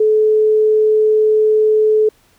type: tone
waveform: sine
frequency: 431.1 Hz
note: A4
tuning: 35 cents flat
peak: -9 dBFS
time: 0-2.09 s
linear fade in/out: 5 ms
effects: pink hiss -54 dBFS RMS until 2.38 s